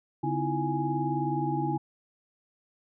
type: tone cluster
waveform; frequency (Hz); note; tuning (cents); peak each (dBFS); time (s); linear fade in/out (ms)
sine; 142 / 255.4 / 318 / 337.1 / 831; C#3 / C4 / D#4 / E4 / G#5; +42 / -42 / +38 / +39 / +1; -31 / -37 / -33 / -33 / -31; 0.23-1.78; 10
effects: none